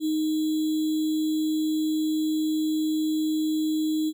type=tone with sample-and-hold; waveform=sine; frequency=311.1 Hz; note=D#4; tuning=in tune; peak=-22 dBFS; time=0-4.13 s; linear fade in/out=50 ms; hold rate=3675 Hz; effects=none